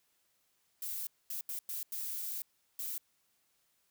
violet noise bursts at uneven times, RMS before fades -39 dBFS, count 6, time 0.82-1.07 / 1.3-1.41 / 1.49-1.59 / 1.69-1.83 / 1.92-2.42 / 2.79-2.98 s, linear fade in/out 2 ms, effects white hiss -75 dBFS RMS until 3.9 s

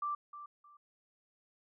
sine tone with echo, 1174.7 Hz, D6, in tune, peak -33 dBFS, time 0.02-0.15 s, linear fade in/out 5 ms, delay 310 ms, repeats 2, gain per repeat -12 dB, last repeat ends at 0.77 s, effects none

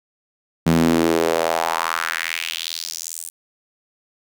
sawtooth tone with high-pass filter sweep, 82.41 Hz, E2, in tune, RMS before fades -21 dBFS, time 0.66-3.3 s, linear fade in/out 10 ms, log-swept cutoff 180 to 9400 Hz, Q 2.8, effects none

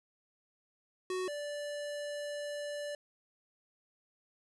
square tone pair in turn, 370 / 584.3 Hz, F#4 / D5, 0 / -9 cents, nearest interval minor sixth, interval 791 cents, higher second, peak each -34 / -38 dBFS, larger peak first, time 1.1-1.28 / 1.28-2.95 s, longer second, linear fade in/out 2 ms, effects resampled to 24000 Hz + 12-bit

